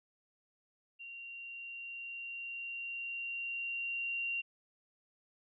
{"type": "tone with level ramp", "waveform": "sine", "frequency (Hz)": 2762, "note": "F7", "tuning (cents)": -20, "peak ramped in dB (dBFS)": [-45, -33], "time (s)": [0.99, 4.42], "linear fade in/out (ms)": 20, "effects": []}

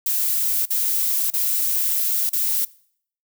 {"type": "noise with dropouts", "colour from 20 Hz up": "violet", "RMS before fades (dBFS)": -21, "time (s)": [0.06, 2.65], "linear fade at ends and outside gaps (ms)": 5, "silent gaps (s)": [[0.656, 0.703], [1.303, 1.336], [2.295, 2.33]], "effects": ["noise-tail reverb RT60 0.6 s tail -22 dB re dry"]}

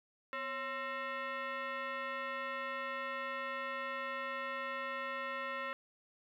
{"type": "tone with frequency modulation", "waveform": "sine", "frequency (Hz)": 249.9, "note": "B3", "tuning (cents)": 21, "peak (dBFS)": -37, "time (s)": [0.33, 5.73], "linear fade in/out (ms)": 0, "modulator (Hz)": 797, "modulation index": 2.7, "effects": ["12-bit"]}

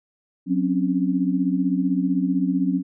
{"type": "tone cluster", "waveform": "sine", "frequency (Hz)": [183.6, 264, 279.7], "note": ["F#3", "C4", "C#4"], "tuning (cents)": [-13, 16, 16], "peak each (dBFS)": -23, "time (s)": [0.46, 2.83], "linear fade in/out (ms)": 50, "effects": []}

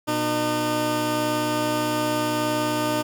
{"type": "tone pair together", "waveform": "15% pulse", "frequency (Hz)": [120.93, 303.5], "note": ["B2", "D#4"], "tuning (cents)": [-36, -43], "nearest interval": "octave + major third", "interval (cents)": 1593, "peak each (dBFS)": [-23, -16], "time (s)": [0.07, 3.03], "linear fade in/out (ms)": 20, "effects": []}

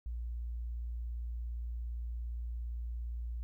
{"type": "tone", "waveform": "sine", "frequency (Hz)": 58.7, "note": "A#1", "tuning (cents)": 13, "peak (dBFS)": -36, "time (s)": [0.06, 3.43], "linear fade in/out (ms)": 0, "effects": ["13-bit"]}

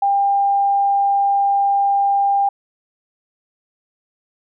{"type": "tone", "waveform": "sine", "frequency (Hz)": 798, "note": "G5", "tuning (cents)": 31, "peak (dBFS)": -13, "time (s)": [0.02, 2.49], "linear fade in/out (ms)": 5, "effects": []}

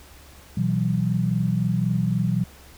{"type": "tone cluster", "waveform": "sine", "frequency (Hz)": [123.2, 164.9, 188.7], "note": ["B2", "E3", "F#3"], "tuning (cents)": [-4, 1, 34], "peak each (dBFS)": -24, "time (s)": [0.57, 2.44], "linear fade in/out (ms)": 5, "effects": ["added 69 Hz sine -49 dBFS peak until 2.77 s", "pink hiss -49 dBFS RMS until 2.77 s"]}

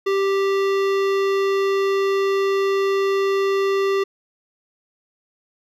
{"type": "tone with hard clipping", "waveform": "sine", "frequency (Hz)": 392, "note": "G4", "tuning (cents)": 0, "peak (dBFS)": -19, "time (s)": [0.06, 4.04], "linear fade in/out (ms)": 10, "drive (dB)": 17, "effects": []}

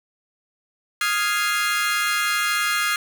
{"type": "chord", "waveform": "30% pulse", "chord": "F minor seventh", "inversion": "third", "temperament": "equal", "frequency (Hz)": [1244.5, 1396.9, 1661.2, 2093], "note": ["Eb6", "F6", "Ab6", "C7"], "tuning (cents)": [0, 0, 0, 0], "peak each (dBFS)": -23, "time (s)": [1.01, 2.96], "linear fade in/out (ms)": 2, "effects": []}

